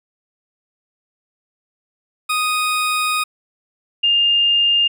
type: tone pair in turn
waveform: 20% pulse / sine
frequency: 1244.5 / 2812 Hz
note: D#6 / F7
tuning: 0 / +11 cents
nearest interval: octave + major second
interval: 1411 cents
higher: second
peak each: -12 dBFS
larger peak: neither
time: 2.29-3.24 / 4.03-4.88 s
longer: first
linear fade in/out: 10 ms
effects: none